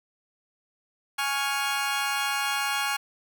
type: chord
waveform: 20% pulse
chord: Db major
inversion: second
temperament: equal with one note detuned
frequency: 830.6 / 1108.7 / 1405.8 Hz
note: Ab5 / Db6 / F6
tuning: 0 / 0 / +11 cents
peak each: -24 / -26 / -25 dBFS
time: 1.18-2.97 s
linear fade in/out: 10 ms
effects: none